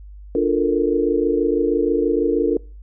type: chord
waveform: sine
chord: Bb major seventh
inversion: first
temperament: equal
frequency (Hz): 293.7 / 349.2 / 440 / 466.2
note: D4 / F4 / A4 / Bb4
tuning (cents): 0 / 0 / 0 / 0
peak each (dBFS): -21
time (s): 0.35-2.57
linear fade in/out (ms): 2
effects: noise-tail reverb RT60 0.4 s tail -25 dB re dry + added 50 Hz sine -36 dBFS peak until 2.82 s